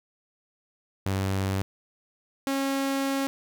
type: tone pair in turn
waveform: sawtooth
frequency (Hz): 96.5 / 272.9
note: G2 / C#4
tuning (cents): -27 / -27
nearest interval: octave + tritone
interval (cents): 1800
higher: second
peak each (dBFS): -21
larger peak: neither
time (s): 1.06-1.62 / 2.47-3.27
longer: second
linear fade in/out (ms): 0
effects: none